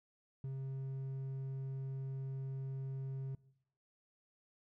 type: tone with hard clipping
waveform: sine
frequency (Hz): 134.2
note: C3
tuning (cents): +44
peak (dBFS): -40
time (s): 0.44-3.35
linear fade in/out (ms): 2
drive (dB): 3
effects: noise-tail reverb RT60 0.8 s tail -21 dB re dry